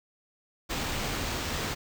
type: noise with sample-and-hold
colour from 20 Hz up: pink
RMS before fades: -32 dBFS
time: 0.69-1.75 s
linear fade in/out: 20 ms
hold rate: 11025 Hz
effects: none